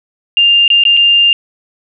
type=tone with dropouts; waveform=sine; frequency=2800 Hz; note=F7; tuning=4 cents sharp; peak=-5 dBFS; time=0.37-1.33 s; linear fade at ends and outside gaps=1 ms; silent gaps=0.679-0.702 / 0.837-0.852 / 0.968-0.972 s; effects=none